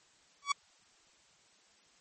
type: tone with exponential growth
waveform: sawtooth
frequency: 1133 Hz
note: C#6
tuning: 37 cents sharp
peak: -20 dBFS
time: 0.42-0.52 s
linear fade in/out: 5 ms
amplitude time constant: 20 ms
effects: white hiss -65 dBFS RMS until 2 s + MP3 32 kbps